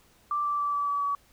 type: tone with pitch steps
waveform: sine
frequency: 1174.7 / 1167.3 / 1159.9 / 1152.5 / 1145.2 / 1138 Hz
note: D6 / D6 / D6 / D6 / D6 / C#6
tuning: 0 / -11 / -22 / -33 / -44 / +45 cents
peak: -25 dBFS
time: 0.31-1.15 s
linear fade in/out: 2 ms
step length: 140 ms
effects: pink hiss -61 dBFS RMS until 1.32 s